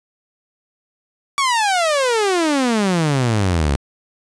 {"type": "exponential sweep", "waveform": "sawtooth", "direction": "down", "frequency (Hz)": [1147, 66.5], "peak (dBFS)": -11, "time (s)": [1.38, 3.76], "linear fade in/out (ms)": 0, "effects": ["resampled to 22050 Hz", "8-bit"]}